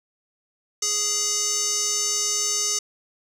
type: tone with band-pass filter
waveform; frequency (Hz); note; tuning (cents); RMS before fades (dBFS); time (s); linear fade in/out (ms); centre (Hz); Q
square; 415.3; G#4; 0; -24; 0.82-2.79; 5; 6300; 5.5
effects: none